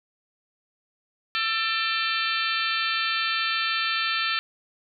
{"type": "harmonic tone with a mistuned harmonic", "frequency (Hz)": 445.6, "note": "A4", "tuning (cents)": 22, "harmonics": [3, 4, 5, 6, 7, 8, 9, 10], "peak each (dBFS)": [-29, -30, -31, -32, -32, -33, -34, -34], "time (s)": [1.35, 4.39], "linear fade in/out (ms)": 0, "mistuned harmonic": 5, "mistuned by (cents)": 100, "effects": []}